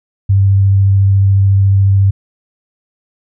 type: tone with vibrato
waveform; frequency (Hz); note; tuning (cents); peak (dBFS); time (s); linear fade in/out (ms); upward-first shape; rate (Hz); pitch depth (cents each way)
sine; 98; G2; 0; -6; 0.29-2.11; 10; triangle; 14; 13
effects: none